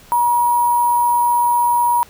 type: tone with sample-and-hold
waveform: sine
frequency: 958 Hz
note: A#5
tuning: 47 cents sharp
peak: -12 dBFS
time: 0.12-2.03 s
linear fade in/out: 0 ms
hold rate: 11025 Hz
effects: pink hiss -45 dBFS RMS until 2.09 s